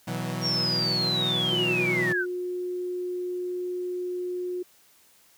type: chord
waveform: sawtooth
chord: B suspended fourth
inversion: none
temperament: equal with one note detuned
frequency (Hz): 123.47 / 162.45 / 185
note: B2 / E3 / F#3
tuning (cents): 0 / -25 / 0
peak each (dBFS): -29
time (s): 0.07-2.13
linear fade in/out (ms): 10
type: linear sweep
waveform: sine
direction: down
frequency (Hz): 5630 to 1428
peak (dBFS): -24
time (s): 0.41-2.26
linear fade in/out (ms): 50
type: tone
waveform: sine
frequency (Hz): 359.9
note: F#4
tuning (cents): -48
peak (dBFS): -28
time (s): 1.52-4.63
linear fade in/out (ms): 10
effects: white hiss -59 dBFS RMS until 5.37 s + high-pass 60 Hz 12 dB/octave